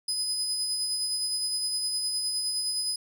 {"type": "tone with tremolo", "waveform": "30% pulse", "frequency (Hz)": 5010, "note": "D#8", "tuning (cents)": 11, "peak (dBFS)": -22, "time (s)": [0.08, 2.96], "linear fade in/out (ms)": 5, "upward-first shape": "sine", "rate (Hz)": 9.7, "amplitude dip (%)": 30, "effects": []}